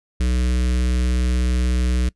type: tone with notch filter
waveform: square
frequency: 61.74 Hz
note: B1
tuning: in tune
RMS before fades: -19 dBFS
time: 0.2-2.09 s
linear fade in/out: 5 ms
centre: 830 Hz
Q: 0.67
effects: noise-tail reverb RT60 0.1 s tail -22 dB re dry + resampled to 24000 Hz